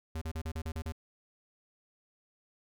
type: tone bursts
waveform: square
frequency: 80 Hz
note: D#2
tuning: 49 cents sharp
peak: -35 dBFS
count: 8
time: 0.15-0.922 s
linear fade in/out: 5 ms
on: 65 ms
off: 36 ms
effects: none